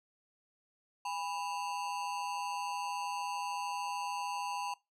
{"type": "ring-modulated tone", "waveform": "square", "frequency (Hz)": 903, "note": "A5", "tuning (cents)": 45, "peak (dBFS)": -33, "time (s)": [1.05, 4.74], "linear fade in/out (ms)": 5, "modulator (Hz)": 86.6, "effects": ["noise-tail reverb RT60 0.2 s tail -20 dB re dry", "low-pass 9000 Hz 12 dB/octave"]}